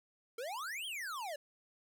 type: exponential two-way sweep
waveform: square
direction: up then down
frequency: 440 to 3322 to 557 Hz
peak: -40 dBFS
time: 0.38-1.36 s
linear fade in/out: 5 ms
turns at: 0.86 s
effects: none